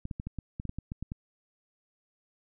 clicks, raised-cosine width 5 ms, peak -23 dBFS, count 12, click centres 0.054 / 0.112 / 0.199 / 0.27 / 0.387 / 0.599 / 0.653 / 0.694 / 0.786 / 0.919 / 1.026 / 1.119 s, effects none

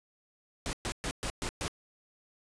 pink noise bursts, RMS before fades -34 dBFS, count 6, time 0.66-1.68 s, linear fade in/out 0 ms, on 70 ms, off 120 ms, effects resampled to 22050 Hz

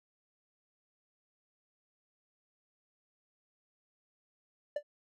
triangle tone with exponential decay, 587.3 Hz, D5, in tune, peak -26 dBFS, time 4.76-4.83 s, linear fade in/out 5 ms, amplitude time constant 15 ms, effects none

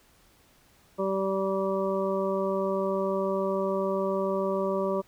harmonic tone, 193.2 Hz, G3, 25 cents flat, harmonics 1 / 2 / 3 / 5 / 6, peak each -32 / -29 / -29 / -36 / -36 dBFS, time 0.98-5.02 s, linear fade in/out 20 ms, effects pink hiss -61 dBFS RMS until 5.07 s

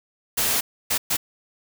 white noise bursts at uneven times, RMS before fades -22 dBFS, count 3, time 0.37-0.61 / 0.9-0.98 / 1.1-1.17 s, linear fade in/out 10 ms, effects none

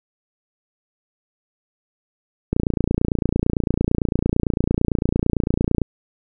click train, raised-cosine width 3 ms, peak -5 dBFS, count 96, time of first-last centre 2.53-5.817 s, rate 28.9 Hz, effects none

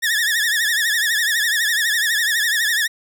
sawtooth tone with vibrato, 1777 Hz, A6, 17 cents sharp, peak -13 dBFS, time 0.02-2.88 s, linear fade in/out 20 ms, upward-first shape triangle, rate 12 Hz, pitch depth 140 cents each way, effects none

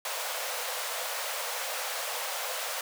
pink high-pass noise, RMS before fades -34 dBFS, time 0.05-2.81 s, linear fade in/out 2 ms, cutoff 480 Hz, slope 96 dB/octave, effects none

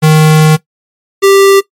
square tone pair in turn, 155.56 / 392.9 Hz, D#3 / G4, 0 / +4 cents, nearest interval octave + major third, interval 1604 cents, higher second, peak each -3 dBFS, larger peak neither, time 0.02-0.57 / 1.22-1.61 s, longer first, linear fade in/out 20 ms, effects noise-tail reverb RT60 0.1 s tail -18 dB re dry + MP3 64 kbps

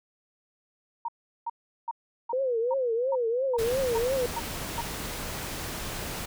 sine tone bursts, 932.3 Hz, A#5, in tune, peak -28 dBFS, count 10, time 1.05-4.81 s, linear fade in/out 5 ms, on 34 ms, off 380 ms
sine tone with vibrato, 493.9 Hz, B4, in tune, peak -24 dBFS, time 2.33-4.26 s, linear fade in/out 2 ms, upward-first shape triangle, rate 2.9 Hz, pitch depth 190 cents each way
pink noise, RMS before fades -35 dBFS, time 3.58-6.26 s, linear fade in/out 10 ms
effects none

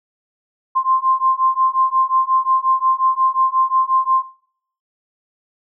sine beating tone pair, 1046.5 / 1052.1 Hz, C6 / C6, 0 / +9 cents, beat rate 5.6 Hz, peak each -17 dBFS, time 0.75-4.24 s, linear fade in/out 20 ms, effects noise-tail reverb RT60 0.6 s tail -17 dB re dry

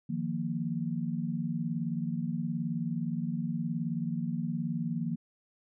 sine chord, Eb suspended second, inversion none, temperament equal, 155.56 / 174.61 / 233.1 Hz, Eb3 / F3 / Bb3, 0 / 0 / 0 cents, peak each -35 / -34 / -34 dBFS, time 0.09-5.16 s, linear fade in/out 10 ms, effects none

